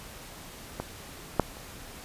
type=clicks; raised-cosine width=1 ms; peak=-17 / -6 / -29 dBFS; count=3; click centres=0.8 / 1.397 / 1.569 s; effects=pink hiss -45 dBFS RMS until 2.04 s + resampled to 32000 Hz